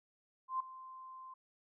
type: tone with ADSR envelope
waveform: sine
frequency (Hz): 1042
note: C6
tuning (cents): -7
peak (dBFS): -31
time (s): 0.48-1.34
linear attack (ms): 120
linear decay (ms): 6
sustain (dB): -17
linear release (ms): 6
effects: none